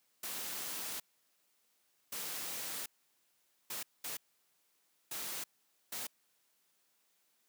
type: noise bursts at uneven times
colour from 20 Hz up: white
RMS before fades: -41 dBFS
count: 6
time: 0.23-1 / 2.12-2.86 / 3.7-3.83 / 4.04-4.17 / 5.11-5.44 / 5.92-6.07 s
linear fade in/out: 5 ms
effects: white hiss -75 dBFS RMS until 7.48 s + high-pass 150 Hz 12 dB/octave